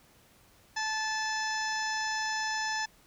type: harmonic tone with a mistuned harmonic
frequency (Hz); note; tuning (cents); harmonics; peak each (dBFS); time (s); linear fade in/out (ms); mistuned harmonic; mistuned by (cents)
872; A5; -16; 1 / 2 / 3 / 4 / 5 / 6 / 7 / 8; -34 / -33 / -44 / -46 / -46 / -38 / -43 / -46; 0.76-2.86; 10; 5; -88
effects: pink hiss -61 dBFS RMS until 3.06 s